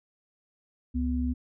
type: tone pair together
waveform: sine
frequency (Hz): 69.73 / 248.5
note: C#2 / B3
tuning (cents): +11 / +11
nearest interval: octave + minor seventh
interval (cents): 2200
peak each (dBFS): -28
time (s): 0.94-1.34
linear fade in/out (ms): 20
effects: none